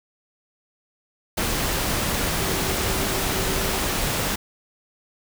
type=tone in noise; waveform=sine; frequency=383.4 Hz; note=G4; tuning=38 cents flat; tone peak=-33 dBFS; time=2.4-3.84 s; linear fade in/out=10 ms; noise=pink; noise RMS=-24 dBFS; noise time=1.37-4.36 s; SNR=-12 dB; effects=none